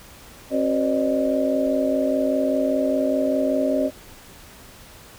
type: tone cluster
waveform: sine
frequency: 268.9 / 377.2 / 506 / 567 / 612 Hz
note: C4 / F#4 / B4 / C#5 / D#5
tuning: +47 / +33 / +42 / +39 / -29 cents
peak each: -22 / -30 / -29 / -28 / -22 dBFS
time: 0.5-3.91 s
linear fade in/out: 50 ms
effects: pink hiss -45 dBFS RMS until 5.18 s